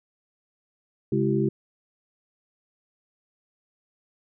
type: tone cluster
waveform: sine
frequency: 135.7 / 207.1 / 334.7 / 387.6 Hz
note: C#3 / G#3 / E4 / G4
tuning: -36 / -5 / +26 / -20 cents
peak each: -26 dBFS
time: 1.12-1.49 s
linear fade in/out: 5 ms
effects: none